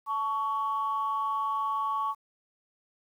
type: tone pair together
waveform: sine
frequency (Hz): 877 / 1120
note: A5 / C#6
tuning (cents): -6 / +18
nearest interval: major third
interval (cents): 424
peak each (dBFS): -32 / -27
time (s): 0.06-2.15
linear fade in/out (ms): 50
effects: tanh soft clip ceiling -21 dBFS + 10-bit